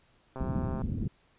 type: click train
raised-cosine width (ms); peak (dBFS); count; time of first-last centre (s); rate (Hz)
1; -26; 61; 0.36-0.818; 131
type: low-pass noise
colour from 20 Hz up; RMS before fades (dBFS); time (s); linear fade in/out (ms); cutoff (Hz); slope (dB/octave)
white; -32; 0.4-1.08; 2; 230; 24
effects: pink hiss -66 dBFS RMS until 1.38 s + resampled to 8000 Hz